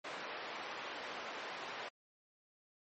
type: band-pass noise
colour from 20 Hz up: pink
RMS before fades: -45 dBFS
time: 0.04-1.89 s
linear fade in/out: 10 ms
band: 530 to 3000 Hz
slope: 12 dB/octave
effects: MP3 32 kbps